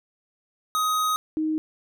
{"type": "tone pair in turn", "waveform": ["square", "sine"], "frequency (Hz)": [1256, 312.4], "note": ["D#6", "D#4"], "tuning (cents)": [16, 7], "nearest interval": "2 octaves", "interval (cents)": 2409, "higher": "first", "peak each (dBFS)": -22, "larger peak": "neither", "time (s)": [[0.75, 1.16], [1.37, 1.58]], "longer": "first", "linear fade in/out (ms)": 0, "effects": []}